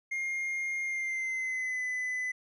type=tone with pitch glide; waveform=triangle; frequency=2126 to 2007 Hz; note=C7 to B6; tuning=+27 to +27 cents; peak=-29 dBFS; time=0.11-2.32 s; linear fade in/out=10 ms; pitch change=-100 cents; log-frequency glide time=0.84-1.83 s; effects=resampled to 24000 Hz